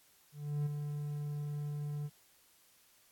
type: tone with ADSR envelope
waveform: triangle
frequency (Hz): 146.83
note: D3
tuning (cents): 0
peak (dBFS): -28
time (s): 0.32-2.1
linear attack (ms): 340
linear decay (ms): 15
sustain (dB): -6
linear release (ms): 43
effects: white hiss -66 dBFS RMS until 3.11 s + AAC 64 kbps